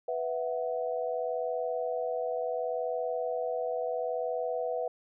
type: chord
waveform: sine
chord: B suspended fourth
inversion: none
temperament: equal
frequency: 493.9 / 659.3 / 740 Hz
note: B4 / E5 / F#5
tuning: 0 / 0 / 0 cents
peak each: -32 / -34 / -37 dBFS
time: 0.08-4.88 s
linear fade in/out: 5 ms
effects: none